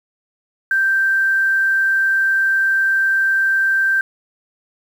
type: tone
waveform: sine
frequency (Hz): 1568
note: G6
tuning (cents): 0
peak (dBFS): -13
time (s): 0.71-4.01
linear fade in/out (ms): 2
effects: 7-bit